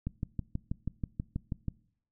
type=click train; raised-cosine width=5 ms; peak=-20 dBFS; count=11; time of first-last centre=0.07-1.683 s; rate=6.2 Hz; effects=noise-tail reverb RT60 0.6 s tail -22 dB re dry